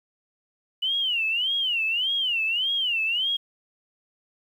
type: tone with vibrato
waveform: sine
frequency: 2929 Hz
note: F#7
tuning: 18 cents flat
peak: -22 dBFS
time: 0.82-3.37 s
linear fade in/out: 10 ms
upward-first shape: sine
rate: 1.7 Hz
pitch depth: 200 cents each way
effects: 9-bit